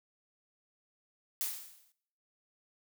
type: noise with exponential decay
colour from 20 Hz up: blue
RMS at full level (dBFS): -32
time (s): 1.41-1.92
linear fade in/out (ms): 0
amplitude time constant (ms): 110
effects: noise-tail reverb RT60 0.7 s tail -20 dB re dry